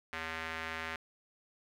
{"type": "tone with band-pass filter", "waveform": "square", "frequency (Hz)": 81, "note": "E2", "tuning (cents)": -30, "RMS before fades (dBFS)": -40, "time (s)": [0.13, 0.96], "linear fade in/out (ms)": 0, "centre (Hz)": 1900, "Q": 1.7, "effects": ["10-bit"]}